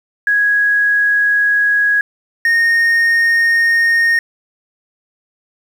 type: tone pair in turn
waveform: sine / triangle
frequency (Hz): 1661.2 / 1846.9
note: G#6 / A#6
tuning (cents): 0 / -17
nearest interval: major second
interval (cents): 183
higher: second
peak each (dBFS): -10 / -8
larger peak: second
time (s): 0.27-2.01 / 2.45-4.19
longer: neither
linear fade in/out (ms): 2
effects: 7-bit